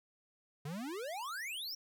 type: exponential sweep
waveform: square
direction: up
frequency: 137 to 5700 Hz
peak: -40 dBFS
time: 0.65-1.75 s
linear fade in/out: 5 ms
effects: none